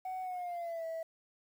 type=tone with pitch glide; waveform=sine; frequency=746 to 653.2 Hz; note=F#5 to E5; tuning=+14 to -16 cents; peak=-34 dBFS; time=0.05-1.03 s; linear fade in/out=5 ms; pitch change=-230 cents; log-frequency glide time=0.22-0.85 s; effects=tanh soft clip ceiling -35 dBFS + 10-bit